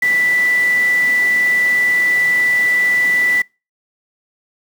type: tone in noise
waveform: sine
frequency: 1975.5 Hz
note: B6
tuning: in tune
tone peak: -12 dBFS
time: 0.02-3.42 s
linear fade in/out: 5 ms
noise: pink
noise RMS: -30 dBFS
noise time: 0.02-3.42 s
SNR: +15 dB
effects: noise-tail reverb RT60 0.3 s tail -26 dB re dry + high-pass 200 Hz 12 dB/octave